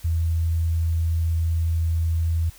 sine tone, 82.41 Hz, E2, in tune, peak -19 dBFS, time 0.04-2.5 s, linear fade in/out 10 ms, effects added 41 Hz sine -53 dBFS peak until 2.58 s + white hiss -49 dBFS RMS until 2.58 s

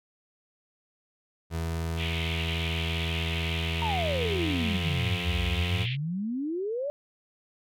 30% pulse tone with pitch glide, 82.41 to 87.82 Hz, E2 to F2, 0 to +10 cents, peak -26 dBFS, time 1.5-5.87 s, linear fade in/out 50 ms, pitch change +110 cents, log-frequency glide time 3.84-5.1 s
white band-pass noise, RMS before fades -35 dBFS, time 1.96-5.97 s, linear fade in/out 50 ms, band 2100 to 3400 Hz, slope 48 dB/octave
sine exponential two-way sweep, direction down then up, 949 to 60 to 596 Hz, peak -28 dBFS, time 3.82-6.9 s, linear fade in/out 0 ms, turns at 5.43 s
effects none

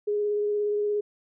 sine tone with vibrato, 415.3 Hz, G#4, in tune, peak -23 dBFS, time 0.07-1.01 s, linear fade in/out 10 ms, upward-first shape triangle, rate 17 Hz, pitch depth 16 cents each way, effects none

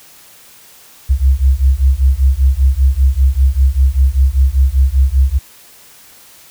sine beating tone pair, 64.3 / 69.4 Hz, C2 / C#2, -30 / +3 cents, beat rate 5.1 Hz, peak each -11 dBFS, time 1.09-5.39 s, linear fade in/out 20 ms, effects white hiss -42 dBFS RMS until 6.5 s

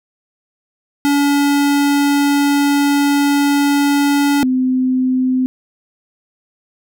square / sine tone pair in turn, 285 / 256.7 Hz, C#4 / C4, +48 / -33 cents, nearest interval major second, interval 181 cents, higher first, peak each -12 dBFS, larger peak neither, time 1.05-4.43 / 4.43-5.46 s, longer first, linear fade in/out 0 ms, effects none

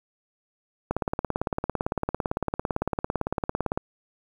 click train, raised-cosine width 1 ms, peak -11 dBFS, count 52, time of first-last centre 0.91-3.775 s, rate 17.8 Hz, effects 8-bit

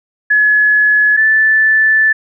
sine tone pair in turn, 1700 / 1753.9 Hz, G#6 / A6, +40 / -6 cents, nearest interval minor second, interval 54 cents, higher second, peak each -7 dBFS, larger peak neither, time 0.3-1.17 / 1.17-2.13 s, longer second, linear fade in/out 10 ms, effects none

